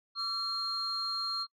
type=tone cluster; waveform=sine; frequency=1148 / 1347 / 4220 Hz; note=D6 / E6 / C8; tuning=-40 / +37 / +14 cents; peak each=-39 / -40 / -31 dBFS; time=0.15-1.47 s; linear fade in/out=50 ms; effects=noise-tail reverb RT60 0.1 s tail -26 dB re dry + tanh soft clip ceiling -25 dBFS